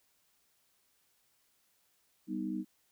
sine chord, G augmented, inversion none, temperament equal, 196 / 246.9 / 311.1 Hz, G3 / B3 / D#4, 0 / 0 / 0 cents, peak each -38 / -39 / -37 dBFS, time 2.27-2.65 s, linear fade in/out 50 ms, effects white hiss -73 dBFS RMS until 2.91 s

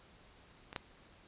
clicks, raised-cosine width 0.3 ms, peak -29 / -20 dBFS, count 2, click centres 0.729 / 0.762 s, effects pink hiss -61 dBFS RMS until 1.27 s + resampled to 8000 Hz

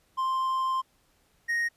triangle tone pair in turn, 1048 / 1867.3 Hz, C6 / A#6, +2 / +2 cents, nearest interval minor seventh, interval 1000 cents, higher second, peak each -23 dBFS, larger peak neither, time 0.17-0.82 / 1.48-1.69 s, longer first, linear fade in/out 20 ms, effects pink hiss -67 dBFS RMS until 1.76 s + resampled to 32000 Hz

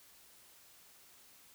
silence, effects white hiss -61 dBFS RMS until 1.54 s

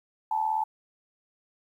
sine tone with amplitude modulation, 873 Hz, A5, 14 cents flat, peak -21 dBFS, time 0.31-0.64 s, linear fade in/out 5 ms, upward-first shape sine, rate 78.7 Hz, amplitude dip 70%, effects 10-bit

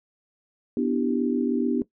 sine chord, E minor seventh, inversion second, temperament equal, 246.9 / 293.7 / 329.6 / 392 Hz, B3 / D4 / E4 / G4, 0 / 0 / 0 / 0 cents, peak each -24 / -26 / -30 / -29 dBFS, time 0.77-1.82 s, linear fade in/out 2 ms, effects noise-tail reverb RT60 0.1 s tail -17 dB re dry

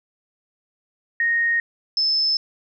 sine tone pair in turn, 1861 / 5250 Hz, A#6 / E8, -3 / -8 cents, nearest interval octave + tritone, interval 1795 cents, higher second, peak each -17 dBFS, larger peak neither, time 1.2-1.6 / 1.97-2.37 s, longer neither, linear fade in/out 2 ms, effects none

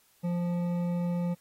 triangle tone with hard clipping, 174.61 Hz, F3, in tune, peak -29 dBFS, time 0.23-1.35 s, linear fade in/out 20 ms, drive 13 dB, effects white hiss -65 dBFS RMS until 1.4 s + AAC 48 kbps

